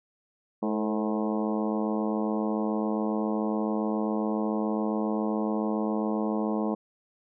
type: harmonic tone with a mistuned harmonic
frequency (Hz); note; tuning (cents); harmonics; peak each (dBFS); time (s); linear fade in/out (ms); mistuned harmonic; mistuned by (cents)
107.2; A2; -45; 2 / 3 / 4 / 5 / 6 / 7 / 8 / 9 / 10; -28 / -32 / -34 / -36 / -38 / -39 / -40 / -41 / -42; 0.62-6.75; 10; 4; +47
effects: none